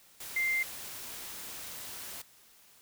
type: tone in noise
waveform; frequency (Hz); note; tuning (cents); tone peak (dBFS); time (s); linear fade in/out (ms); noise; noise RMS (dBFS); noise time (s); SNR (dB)
sine; 2093; C7; 0; -27; 0.36-0.63; 5; white; -43; 0.2-2.22; +13
effects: white hiss -60 dBFS RMS until 2.81 s